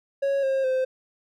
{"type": "tone with pitch steps", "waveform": "triangle", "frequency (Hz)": [553, 535.7, 519], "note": ["C#5", "C5", "C5"], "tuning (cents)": [-4, 41, -14], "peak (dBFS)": -19, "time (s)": [0.22, 0.85], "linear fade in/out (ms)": 10, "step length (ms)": 210, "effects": []}